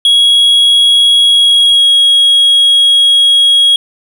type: tone with pitch glide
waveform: triangle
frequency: 3321 to 3300 Hz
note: G#7 to G#7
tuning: -1 to -12 cents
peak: -3 dBFS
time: 0.05-3.76 s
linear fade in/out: 2 ms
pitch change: -11 cents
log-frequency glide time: 1.22-1.81 s
effects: none